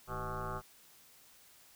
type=tone with frequency modulation; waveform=sine; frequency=622.3 Hz; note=D#5; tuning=in tune; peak=-36 dBFS; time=0.07-0.62 s; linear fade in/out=50 ms; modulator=119 Hz; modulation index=6.3; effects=white hiss -61 dBFS RMS until 1.75 s